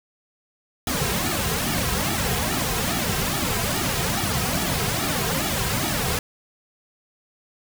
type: noise with flanger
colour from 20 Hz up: pink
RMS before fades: -24 dBFS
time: 0.87-6.19 s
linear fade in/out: 2 ms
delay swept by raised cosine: 1.9 to 3.5 ms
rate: 2.4 Hz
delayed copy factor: -1
effects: none